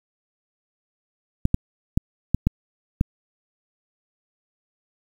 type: clicks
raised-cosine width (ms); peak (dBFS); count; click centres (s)
5; -5; 6; 1.454 / 1.544 / 1.975 / 2.346 / 2.47 / 3.011
effects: 7-bit